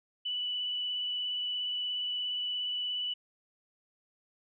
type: tone with vibrato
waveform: sine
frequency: 2968 Hz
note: F#7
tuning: 5 cents sharp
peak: -31 dBFS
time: 0.25-3.14 s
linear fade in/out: 10 ms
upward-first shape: triangle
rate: 17 Hz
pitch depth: 15 cents each way
effects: none